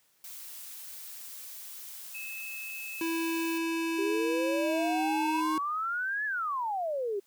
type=noise; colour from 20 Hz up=blue; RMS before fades=-44 dBFS; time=0.24-3.58 s; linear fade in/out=2 ms
type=tone; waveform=sine; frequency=2600 Hz; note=E7; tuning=24 cents flat; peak=-38 dBFS; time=2.14-5.41 s; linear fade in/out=10 ms
type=tone with pitch glide; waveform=square; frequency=329.6 to 313.4 Hz; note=E4 to D#4; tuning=0 to +13 cents; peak=-30 dBFS; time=3.01-5.58 s; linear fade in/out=2 ms; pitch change=-87 cents; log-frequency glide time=4.54-5.05 s
type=exponential two-way sweep; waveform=sine; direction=up then down; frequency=383.9 to 1744 to 383.9 Hz; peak=-29 dBFS; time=3.98-7.2 s; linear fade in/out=10 ms; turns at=6.25 s
effects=white hiss -68 dBFS RMS until 7.26 s + high-pass 80 Hz 12 dB/octave